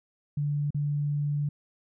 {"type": "tone with dropouts", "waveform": "sine", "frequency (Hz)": 145.8, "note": "D3", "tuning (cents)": -12, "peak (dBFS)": -25, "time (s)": [0.37, 1.49], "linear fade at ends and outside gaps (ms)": 5, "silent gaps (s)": [0.706, 0.745], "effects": []}